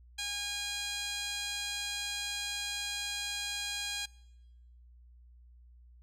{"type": "tone with band-pass filter", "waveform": "15% pulse", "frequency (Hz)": 816, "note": "G#5", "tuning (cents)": -31, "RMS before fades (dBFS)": -37, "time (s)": [0.18, 4.06], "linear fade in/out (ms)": 10, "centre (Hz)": 5200, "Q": 1.9, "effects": ["noise-tail reverb RT60 1.0 s tail -25 dB re dry", "added 60 Hz sine -54 dBFS peak until 6.02 s"]}